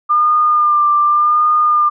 sine tone with vibrato, 1202 Hz, D6, 40 cents sharp, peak -9 dBFS, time 0.09-1.9 s, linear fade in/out 20 ms, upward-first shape sine, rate 0.87 Hz, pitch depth 28 cents each way, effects none

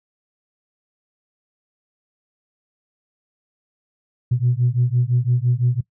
sine beating tone pair, 120 / 125.9 Hz, B2 / B2, -49 / +34 cents, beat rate 5.9 Hz, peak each -18 dBFS, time 4.31-5.81 s, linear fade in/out 10 ms, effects noise-tail reverb RT60 0.1 s tail -20 dB re dry + tanh soft clip ceiling -9 dBFS

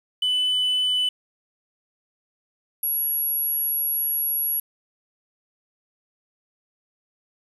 sine tone pair in turn, 2999 / 11323 Hz, F#7 / F9, +23 / +23 cents, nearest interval octave + major seventh, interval 2300 cents, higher second, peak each -17 / -20 dBFS, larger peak first, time 0.22-1.09 / 2.83-4.6 s, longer second, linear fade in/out 5 ms, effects tanh soft clip ceiling -18 dBFS + 8-bit

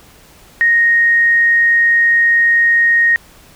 sine tone, 1864.7 Hz, A#6, in tune, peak -8 dBFS, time 0.61-3.16 s, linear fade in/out 0 ms, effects pink hiss -44 dBFS RMS until 3.55 s

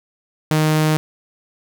sawtooth tone, 155.1 Hz, D#3, 5 cents flat, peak -10 dBFS, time 0.51-0.97 s, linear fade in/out 0 ms, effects none

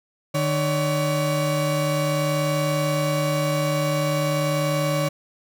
35% pulse tone pair together, 151.61 / 566 Hz, D#3 / C#5, -45 / +36 cents, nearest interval octave + major seventh, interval 2281 cents, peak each -21 / -22 dBFS, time 0.34-5.09 s, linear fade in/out 10 ms, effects none

